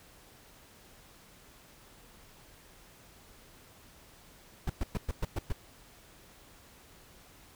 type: noise bursts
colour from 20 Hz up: brown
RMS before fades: -30 dBFS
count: 7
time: 4.67-5.526 s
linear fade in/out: 5 ms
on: 28 ms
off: 110 ms
effects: pink hiss -57 dBFS RMS until 7.55 s